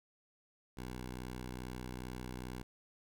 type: tone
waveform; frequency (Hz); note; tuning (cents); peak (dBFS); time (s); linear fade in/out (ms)
10% pulse; 62.4; B1; +19; -34; 0.77-2.63; 5
effects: none